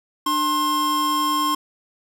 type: tone pair together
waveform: square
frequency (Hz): 298.3 / 1063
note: D4 / C6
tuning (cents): +27 / +27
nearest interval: octave + minor seventh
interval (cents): 2200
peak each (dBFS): -27 / -20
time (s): 0.26-1.55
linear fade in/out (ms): 5
effects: none